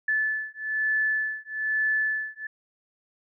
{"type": "beating tone pair", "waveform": "sine", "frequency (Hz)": [1738, 1739.1], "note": ["A6", "A6"], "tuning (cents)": [-22, -21], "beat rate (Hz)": 1.1, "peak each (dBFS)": -27, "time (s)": [0.08, 2.47], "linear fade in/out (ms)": 5, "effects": []}